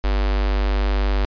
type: tone with notch filter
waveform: square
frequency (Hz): 49.74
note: G1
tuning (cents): +26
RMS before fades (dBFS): -19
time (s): 0.04-1.25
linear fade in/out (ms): 0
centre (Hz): 130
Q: 0.61
effects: resampled to 11025 Hz